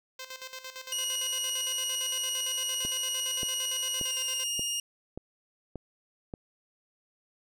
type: tone with tremolo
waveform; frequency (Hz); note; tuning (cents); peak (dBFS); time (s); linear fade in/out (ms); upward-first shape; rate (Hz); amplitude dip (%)
5% pulse; 519; C5; -14; -27; 0.19-4.44; 5; square; 8.8; 70
type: tone with pitch glide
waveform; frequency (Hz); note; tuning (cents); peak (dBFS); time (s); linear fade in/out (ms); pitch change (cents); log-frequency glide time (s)
20% pulse; 2900 to 2844; F#7 to F7; -35 to +31; -24; 0.92-4.8; 2; -34; 3.98-4.14
type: click train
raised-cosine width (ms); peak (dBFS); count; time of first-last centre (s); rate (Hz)
2; -24; 7; 2.85-6.338; 1.72
effects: none